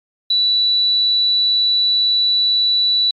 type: tone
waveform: sine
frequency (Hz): 3951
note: B7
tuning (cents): 0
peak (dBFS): -12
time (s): 0.3-3.11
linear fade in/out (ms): 5
effects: MP3 48 kbps